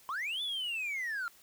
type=linear two-way sweep; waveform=triangle; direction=up then down; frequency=1002 to 3525 to 1350 Hz; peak=-31 dBFS; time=0.09-1.28 s; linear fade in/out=0 ms; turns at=0.42 s; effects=tanh soft clip ceiling -27 dBFS + white hiss -60 dBFS RMS until 1.42 s